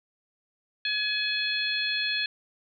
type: harmonic tone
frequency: 846 Hz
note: G#5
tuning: 32 cents sharp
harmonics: 2 / 3 / 4 / 5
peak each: -31 / -31 / -31 / -31 dBFS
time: 0.85-2.26 s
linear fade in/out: 2 ms
effects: none